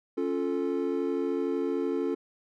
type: chord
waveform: triangle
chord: Db augmented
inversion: none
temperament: equal with one note detuned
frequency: 276.1 / 349.2 / 440 Hz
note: Db4 / F4 / A4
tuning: -7 / 0 / 0 cents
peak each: -29 dBFS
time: 0.17-2.15 s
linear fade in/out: 10 ms
effects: none